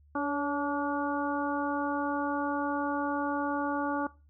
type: harmonic tone with a mistuned harmonic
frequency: 287.6 Hz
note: D4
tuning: 36 cents flat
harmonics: 1 / 2 / 3 / 4 / 5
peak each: -31 / -36 / -35 / -35 / -37 dBFS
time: 0.15-4.07 s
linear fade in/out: 5 ms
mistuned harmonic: 2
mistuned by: -27 cents
effects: noise-tail reverb RT60 0.3 s tail -20 dB re dry + added 73 Hz sine -57 dBFS peak until 4.29 s